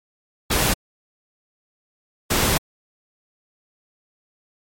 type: noise bursts at uneven times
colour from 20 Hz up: pink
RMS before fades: -19 dBFS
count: 2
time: 0.5-0.74 / 2.3-2.58 s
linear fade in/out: 10 ms
effects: MP3 64 kbps